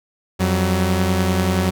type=tone pair together; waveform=sawtooth; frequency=88.84 / 188.1 Hz; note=F2 / F#3; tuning=+30 / +29 cents; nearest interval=octave + minor second; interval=1299 cents; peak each=-15 dBFS; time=0.39-1.71 s; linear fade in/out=20 ms; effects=none